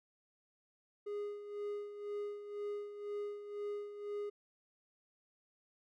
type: tone with tremolo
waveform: triangle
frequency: 412 Hz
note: G#4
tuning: 14 cents flat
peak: -35 dBFS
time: 1.06-4.3 s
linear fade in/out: 10 ms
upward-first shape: sine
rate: 2 Hz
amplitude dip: 65%
effects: none